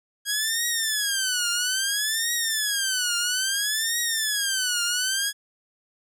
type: tone with vibrato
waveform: 10% pulse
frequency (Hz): 1632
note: G#6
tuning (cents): -31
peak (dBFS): -14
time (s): 0.25-5.33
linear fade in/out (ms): 50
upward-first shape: triangle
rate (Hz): 0.6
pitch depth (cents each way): 270
effects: none